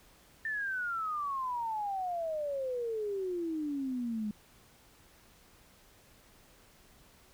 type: exponential sweep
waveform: sine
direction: down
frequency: 1800 to 206.3 Hz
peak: -32 dBFS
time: 0.45-4.31 s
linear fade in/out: 2 ms
effects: pink hiss -61 dBFS RMS until 7.33 s